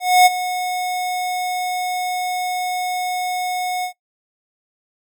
square tone with ADSR envelope, 729 Hz, F#5, 26 cents flat, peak -7 dBFS, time 0-3.93 s, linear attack 260 ms, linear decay 26 ms, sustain -14 dB, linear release 92 ms, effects noise-tail reverb RT60 0.1 s tail -18 dB re dry

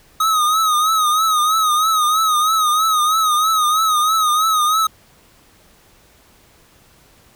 square tone with vibrato, 1259 Hz, D#6, 20 cents sharp, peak -14 dBFS, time 0.2-4.87 s, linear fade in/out 5 ms, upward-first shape triangle, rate 3.1 Hz, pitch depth 84 cents each way, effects pink hiss -51 dBFS RMS until 7.35 s

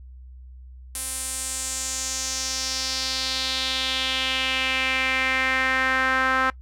sawtooth tone with band-pass filter sweep, 261.6 Hz, C4, in tune, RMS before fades -25 dBFS, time 0.95-6.5 s, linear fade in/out 2 ms, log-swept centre 10000 to 1400 Hz, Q 3, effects noise-tail reverb RT60 0.1 s tail -21 dB re dry + added 63 Hz sine -40 dBFS peak until 6.61 s

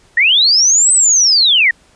sine linear two-way sweep, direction up then down, 1800 to 8230 to 1800 Hz, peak -7 dBFS, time 0.17-1.71 s, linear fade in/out 5 ms, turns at 0.93 s, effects pink hiss -50 dBFS RMS until 1.95 s + resampled to 22050 Hz

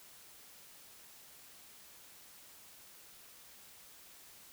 silence, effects white hiss -57 dBFS RMS until 4.52 s

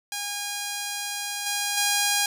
5% pulse tone with level steps, 816 Hz, G#5, 31 cents flat, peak -17 / -13 / -9 dBFS, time 0.12-2.26 s, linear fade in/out 2 ms, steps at 1.46 / 1.77 s, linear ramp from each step 5 ms, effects none

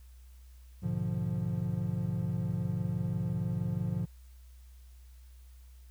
triangle chord, G# diminished seventh, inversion none, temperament equal with one note detuned, 103.83 / 123.47 / 148.54 / 174.61 Hz, G#2 / B2 / D3 / F3, 0 / 0 / +20 / 0 cents, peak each -34 / -34 / -35 / -32 dBFS, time 0.82-4.06 s, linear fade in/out 20 ms, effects added 62 Hz sine -50 dBFS peak until 5.9 s + white hiss -67 dBFS RMS until 5.9 s

